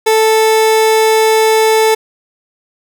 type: tone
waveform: 30% pulse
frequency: 440 Hz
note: A4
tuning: in tune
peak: -5 dBFS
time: 0.06-1.95 s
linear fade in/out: 10 ms
effects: none